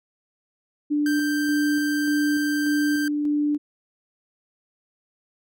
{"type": "tone with tremolo", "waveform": "sine", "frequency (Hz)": 294.8, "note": "D4", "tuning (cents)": 7, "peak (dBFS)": -19, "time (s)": [0.9, 3.58], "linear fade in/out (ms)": 20, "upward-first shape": "square", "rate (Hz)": 1.7, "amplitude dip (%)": 25}
{"type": "tone", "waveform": "45% pulse", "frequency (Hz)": 1568, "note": "G6", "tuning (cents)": 0, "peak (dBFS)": -27, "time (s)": [1.06, 3.08], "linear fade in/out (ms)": 2}
{"effects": []}